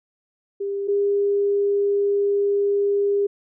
sine tone pair in turn, 399 / 403.4 Hz, G4 / G4, +31 / +50 cents, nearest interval unison, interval 19 cents, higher second, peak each -23 / -17 dBFS, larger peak second, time 0.6-0.88 / 0.88-3.27 s, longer second, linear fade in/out 10 ms, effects none

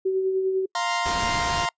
sine tone with tremolo, 379.6 Hz, F#4, 44 cents sharp, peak -19 dBFS, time 0.05-0.66 s, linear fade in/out 10 ms, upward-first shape sine, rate 10 Hz, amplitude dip 35%
sawtooth chord, F suspended fourth, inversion none, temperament equal, 698.5 / 932.3 / 1046.5 Hz, F5 / Bb5 / C6, 0 / 0 / 0 cents, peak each -24 dBFS, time 0.75-1.69 s, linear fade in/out 2 ms
pink noise, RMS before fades -30 dBFS, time 1.05-1.66 s, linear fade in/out 10 ms
effects noise-tail reverb RT60 0.1 s tail -26 dB re dry + resampled to 16000 Hz

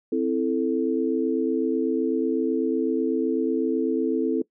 sine chord, A minor, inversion first, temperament equal, 261.6 / 329.6 / 440 Hz, C4 / E4 / A4, 0 / 0 / 0 cents, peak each -25 dBFS, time 0.12-4.42 s, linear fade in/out 5 ms, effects noise-tail reverb RT60 0.1 s tail -21 dB re dry

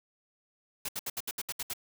white noise bursts, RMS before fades -35 dBFS, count 9, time 0.85-1.735 s, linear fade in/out 5 ms, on 37 ms, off 69 ms, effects none

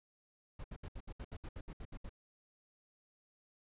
brown noise bursts, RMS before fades -45 dBFS, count 13, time 0.59-2.094 s, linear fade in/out 5 ms, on 52 ms, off 69 ms, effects resampled to 8000 Hz

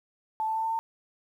sine tone with pitch steps, 876 / 882.6 / 889.3 / 896 / 902.7 Hz, A5 / A5 / A5 / A5 / A5, -8 / +5 / +18 / +31 / +44 cents, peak -26 dBFS, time 0.4-0.79 s, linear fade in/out 0 ms, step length 78 ms, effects 10-bit

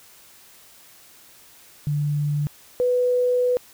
sine tone pair in turn, 146.83 / 495.6 Hz, D3 / B4, 0 / +6 cents, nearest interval octave + major sixth, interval 2106 cents, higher second, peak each -20 / -17 dBFS, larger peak second, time 1.87-2.47 / 2.8-3.57 s, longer second, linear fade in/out 0 ms, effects white hiss -50 dBFS RMS until 3.73 s

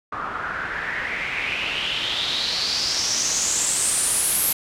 white noise with low-pass filter sweep, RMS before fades -24 dBFS, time 0.12-4.53 s, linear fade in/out 5 ms, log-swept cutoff 1200 to 12000 Hz, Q 5.2, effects none

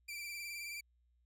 sawtooth tone with vibrato, 2349 Hz, D7, in tune, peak -39 dBFS, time 0.08-0.81 s, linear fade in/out 10 ms, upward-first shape sine, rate 19 Hz, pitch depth 41 cents each way, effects added 60 Hz sine -70 dBFS peak until 1.25 s

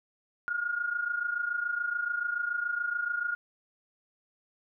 sine tone pair together, 1404 / 1431 Hz, F6 / F6, +9 / +42 cents, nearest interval unison, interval 33 cents, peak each -34 / -30 dBFS, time 0.48-3.35 s, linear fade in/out 0 ms, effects none

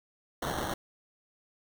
violet noise with sample-and-hold, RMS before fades -34 dBFS, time 0.42-0.74 s, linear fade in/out 5 ms, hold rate 2450 Hz, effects none

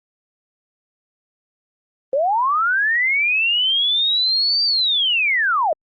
sine linear two-way sweep, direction up then down, 510 to 4699 to 582 Hz, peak -15 dBFS, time 2.13-5.73 s, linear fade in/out 2 ms, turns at 4.64 s, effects Opus 24 kbps

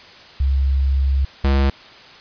sine / square tone pair in turn, 67.8 / 68.43 Hz, C#2 / C#2, -38 / -22 cents, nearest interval unison, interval 16 cents, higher second, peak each -14 dBFS, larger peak neither, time 0.4-1.25 / 1.44-1.7 s, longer first, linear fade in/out 5 ms, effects white hiss -42 dBFS RMS until 2.2 s + resampled to 11025 Hz

